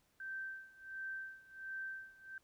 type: tone with tremolo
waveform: sine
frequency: 1558 Hz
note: G6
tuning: 11 cents flat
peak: -40 dBFS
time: 0.2-2.38 s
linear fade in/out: 2 ms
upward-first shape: sine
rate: 1.4 Hz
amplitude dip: 90%
effects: pink hiss -75 dBFS RMS until 2.43 s